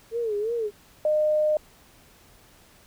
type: tone with vibrato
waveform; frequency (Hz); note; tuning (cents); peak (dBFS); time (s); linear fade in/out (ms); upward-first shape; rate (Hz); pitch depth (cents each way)
sine; 440; A4; 0; -24; 0.11-0.71; 50; sine; 2.9; 130
type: tone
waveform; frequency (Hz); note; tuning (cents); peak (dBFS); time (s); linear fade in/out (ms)
sine; 610; D#5; -34; -19; 1.05-1.57; 2
effects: pink hiss -55 dBFS RMS until 2.86 s